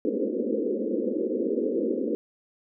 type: band-pass noise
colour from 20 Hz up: white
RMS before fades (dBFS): -27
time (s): 0.05-2.15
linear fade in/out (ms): 0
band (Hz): 210 to 520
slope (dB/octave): 96
effects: none